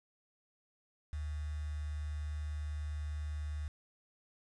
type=tone with quantisation; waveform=sine; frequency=75.1 Hz; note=D2; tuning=39 cents sharp; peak=-36 dBFS; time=1.13-3.68 s; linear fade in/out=0 ms; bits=9; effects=resampled to 22050 Hz